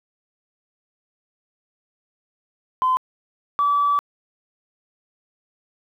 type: tone pair in turn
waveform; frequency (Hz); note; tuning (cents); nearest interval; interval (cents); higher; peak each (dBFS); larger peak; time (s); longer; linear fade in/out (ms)
sine; 1026 / 1151.6; C6 / D6; -34 / -34; major second; 200; second; -15; neither; 2.82-2.97 / 3.59-3.99; second; 0
effects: tanh soft clip ceiling -11 dBFS + 9-bit